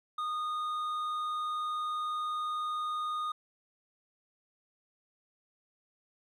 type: tone with hard clipping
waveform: sine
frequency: 1231 Hz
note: D#6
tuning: 19 cents flat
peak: -33 dBFS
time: 0.18-3.32 s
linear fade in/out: 5 ms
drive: 5 dB
effects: none